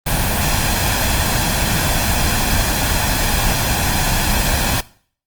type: noise with comb filter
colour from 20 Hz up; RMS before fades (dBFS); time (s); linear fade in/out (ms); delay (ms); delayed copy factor
pink; -17; 0.06-4.81; 10; 1.2; +0.5
effects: noise-tail reverb RT60 0.5 s tail -20 dB re dry + Opus 32 kbps